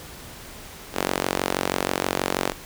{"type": "tone with high-pass filter", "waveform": "sawtooth", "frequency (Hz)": 46.25, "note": "F#1", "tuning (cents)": 0, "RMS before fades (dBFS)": -26, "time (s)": [0.93, 2.54], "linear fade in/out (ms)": 50, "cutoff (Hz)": 380, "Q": 0.82, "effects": ["pink hiss -41 dBFS RMS until 2.65 s"]}